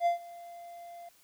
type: tone with ADSR envelope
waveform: triangle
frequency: 691 Hz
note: F5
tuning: 19 cents flat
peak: -20 dBFS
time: 0-1.09 s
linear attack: 61 ms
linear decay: 120 ms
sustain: -22 dB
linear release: 5 ms
effects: white hiss -63 dBFS RMS until 1.23 s